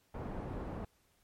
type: low-pass noise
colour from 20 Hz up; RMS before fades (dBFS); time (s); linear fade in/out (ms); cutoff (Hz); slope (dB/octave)
pink; -41; 0.14-0.85; 5; 870; 12
effects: pink hiss -72 dBFS RMS until 1.23 s + MP3 64 kbps